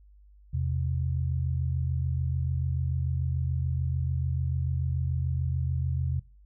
sine tone pair together, 82.41 / 129.26 Hz, E2 / C3, 0 / -21 cents, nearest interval minor sixth, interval 779 cents, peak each -28 / -29 dBFS, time 0.53-6.2 s, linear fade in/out 10 ms, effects noise-tail reverb RT60 0.3 s tail -21 dB re dry + added 50 Hz sine -52 dBFS peak until 6.45 s

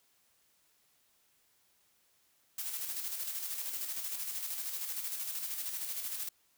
blue noise with tremolo, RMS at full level -37 dBFS, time 2.58-6.29 s, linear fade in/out 5 ms, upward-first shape square, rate 13 Hz, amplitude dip 40%, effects white hiss -71 dBFS RMS until 6.57 s

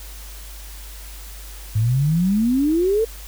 sine exponential sweep, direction up, 103.83 to 461.8 Hz, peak -15 dBFS, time 1.75-3.05 s, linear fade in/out 10 ms, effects added 50 Hz sine -35 dBFS peak until 3.27 s + white hiss -41 dBFS RMS until 3.27 s

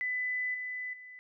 sine tone with level steps, 2000 Hz, B6, 21 cents sharp, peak -30 / -35 / -46 dBFS, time 0.01-1.19 s, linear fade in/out 0 ms, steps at 0.54 / 0.93 s, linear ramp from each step 5 ms, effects none

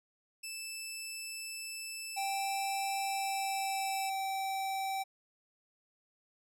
15% pulse tone, 2637 Hz, E7, in tune, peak -33 dBFS, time 0.43-4.1 s, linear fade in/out 10 ms
square tone with pitch glide, 784 to 774.1 Hz, G5 to G5, 0 to -22 cents, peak -34 dBFS, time 2.16-5.04 s, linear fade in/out 20 ms, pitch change -22 cents, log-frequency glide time 3-4.17 s
effects none

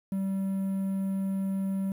triangle tone with quantisation, 193.4 Hz, G3, 23 cents flat, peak -25 dBFS, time 0.12-1.92 s, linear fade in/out 2 ms, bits 9, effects none

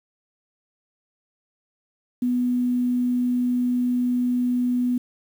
sine tone, 246.9 Hz, B3, in tune, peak -19 dBFS, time 2.22-4.98 s, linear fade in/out 5 ms, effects 8-bit

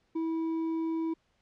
sine tone with hard clipping, 325.5 Hz, E4, 22 cents flat, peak -30 dBFS, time 0.15-1.14 s, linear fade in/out 10 ms, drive 4 dB, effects pink hiss -72 dBFS RMS until 1.41 s + low-pass 5000 Hz 12 dB/octave

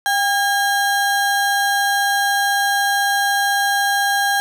square ring-modulated tone, 1213 Hz, D#6, 44 cents flat, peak -13 dBFS, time 0.06-4.4 s, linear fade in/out 0 ms, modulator 417 Hz, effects none

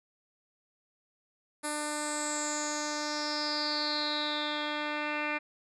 10% pulse tone with low-pass filter sweep, 298.8 Hz, D4, 30 cents sharp, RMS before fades -33 dBFS, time 1.63-5.39 s, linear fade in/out 20 ms, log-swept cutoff 9900 to 2500 Hz, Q 8.5, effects none

